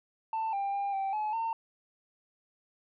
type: tone with pitch steps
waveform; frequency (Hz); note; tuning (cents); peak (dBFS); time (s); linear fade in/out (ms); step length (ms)
sine; 889 / 794 / 800 / 779 / 853 / 908; A5 / G5 / G5 / G5 / G#5 / A#5; +18 / +22 / +35 / -11 / +46 / -46; -27; 0.33-1.53; 2; 200
effects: tanh soft clip ceiling -28 dBFS